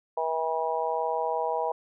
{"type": "harmonic tone", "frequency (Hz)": 161.3, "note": "E3", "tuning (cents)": -37, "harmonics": [3, 4, 5, 6], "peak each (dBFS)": [-31, -31, -31, -31], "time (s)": [0.17, 1.72], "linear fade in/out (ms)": 5, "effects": []}